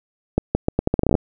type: accelerating click train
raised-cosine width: 2 ms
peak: -3 dBFS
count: 14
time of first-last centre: 0.38-1.152 s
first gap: 170 ms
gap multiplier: 0.79
effects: none